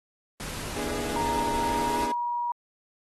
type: noise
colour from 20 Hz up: pink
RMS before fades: -36 dBFS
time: 0.4-2.06 s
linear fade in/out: 0 ms
type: chord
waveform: 30% pulse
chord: E dominant seventh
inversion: second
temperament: equal with one note detuned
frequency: 242.7 / 293.7 / 329.6 / 415.3 Hz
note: B3 / D4 / E4 / G#4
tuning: -30 / 0 / 0 / 0 cents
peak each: -35 / -35 / -37 / -33 dBFS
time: 0.76-2.12 s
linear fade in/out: 5 ms
type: tone with pitch glide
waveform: sine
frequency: 932.3 to 958 Hz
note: A#5 to A#5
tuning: 0 to +47 cents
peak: -26 dBFS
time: 1.16-2.52 s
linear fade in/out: 2 ms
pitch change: +47 cents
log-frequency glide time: 1.69-2.12 s
effects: AAC 32 kbps